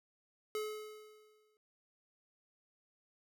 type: tone with exponential decay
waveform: square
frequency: 427.8 Hz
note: A4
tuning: 49 cents flat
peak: -35 dBFS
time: 0.55-1.57 s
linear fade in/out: 1 ms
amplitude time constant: 220 ms
effects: none